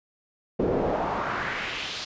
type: noise with band-pass filter sweep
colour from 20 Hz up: brown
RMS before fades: -28 dBFS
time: 0.59-2.05 s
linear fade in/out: 10 ms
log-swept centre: 380 to 4600 Hz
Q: 2
effects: resampled to 16000 Hz